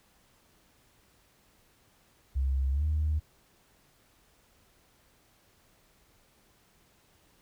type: tone with pitch glide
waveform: sine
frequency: 67 to 76.52 Hz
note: C2 to D#2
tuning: +42 to -28 cents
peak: -24 dBFS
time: 2.35-3.2 s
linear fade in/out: 20 ms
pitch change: +230 cents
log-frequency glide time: 2.71-2.85 s
effects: tanh soft clip ceiling -21 dBFS + pink hiss -65 dBFS RMS until 7.41 s